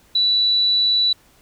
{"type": "tone", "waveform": "sine", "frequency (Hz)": 3951, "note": "B7", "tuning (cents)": 0, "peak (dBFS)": -14, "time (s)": [0.15, 1.13], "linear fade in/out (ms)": 5, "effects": ["pink hiss -54 dBFS RMS until 1.41 s"]}